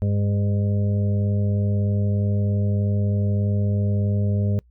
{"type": "harmonic tone with a mistuned harmonic", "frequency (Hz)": 101.8, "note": "G#2", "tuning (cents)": -34, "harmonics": [1, 2, 4, 5, 6], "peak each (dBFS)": [-19, -26, -35, -37, -37], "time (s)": [0.02, 4.59], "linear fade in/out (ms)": 0, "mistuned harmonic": 1, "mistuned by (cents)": -24, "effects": ["noise-tail reverb RT60 0.1 s tail -26 dB re dry", "added 60 Hz sine -52 dBFS peak until 4.7 s"]}